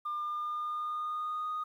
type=tone with pitch glide; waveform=sine; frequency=1200 to 1238.7 Hz; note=D6 to D#6; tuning=+37 to -8 cents; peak=-31 dBFS; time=0.05-1.64 s; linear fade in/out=10 ms; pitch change=+55 cents; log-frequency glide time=0.17-1.52 s; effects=tanh soft clip ceiling -30 dBFS + 11-bit